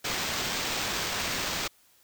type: noise with sample-and-hold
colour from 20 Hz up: violet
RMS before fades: -31 dBFS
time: 0.04-1.68 s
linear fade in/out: 10 ms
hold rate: 11025 Hz
effects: white hiss -62 dBFS RMS until 2.03 s